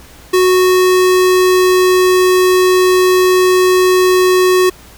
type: tone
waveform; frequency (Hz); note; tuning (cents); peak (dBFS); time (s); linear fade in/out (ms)
square; 368.2; F#4; -8; -8; 0.33-4.7; 10
effects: added 60 Hz sine -42 dBFS peak until 4.97 s + pink hiss -40 dBFS RMS until 4.97 s